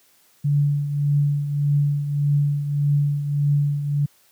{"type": "tone with tremolo", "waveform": "sine", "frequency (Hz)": 144.4, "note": "D3", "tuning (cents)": -29, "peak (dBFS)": -14, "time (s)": [0.44, 4.06], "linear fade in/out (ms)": 10, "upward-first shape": "triangle", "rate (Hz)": 1.7, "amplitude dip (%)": 65, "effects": ["white hiss -58 dBFS RMS until 4.31 s", "high-pass 80 Hz 12 dB/octave"]}